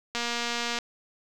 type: click train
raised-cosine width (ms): 0.2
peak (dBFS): -13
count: 152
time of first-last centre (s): 0.15-0.787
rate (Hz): 237
effects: none